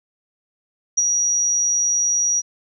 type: tone with ADSR envelope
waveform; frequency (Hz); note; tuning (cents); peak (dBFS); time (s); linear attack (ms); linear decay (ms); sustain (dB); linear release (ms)
sine; 5770; F#8; -44; -12; 0.97-2.42; 12; 30; -4; 33
effects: none